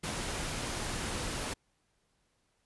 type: noise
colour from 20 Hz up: pink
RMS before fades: -36 dBFS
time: 0.03-1.54 s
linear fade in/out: 10 ms
effects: pink hiss -75 dBFS RMS until 2.65 s + resampled to 24000 Hz